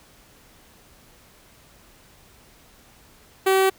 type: tone with notch filter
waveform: sawtooth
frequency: 382.8 Hz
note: G4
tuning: 41 cents flat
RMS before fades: -18 dBFS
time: 3.46-3.7 s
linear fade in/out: 10 ms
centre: 5500 Hz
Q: 1.6
effects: pink hiss -53 dBFS RMS until 3.78 s